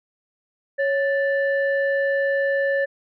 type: tone pair together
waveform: sine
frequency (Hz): 553.3 / 1760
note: C#5 / A6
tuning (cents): -3 / 0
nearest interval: octave + minor sixth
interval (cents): 2003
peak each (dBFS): -19 / -23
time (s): 0.78-2.86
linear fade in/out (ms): 20
effects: tanh soft clip ceiling -12 dBFS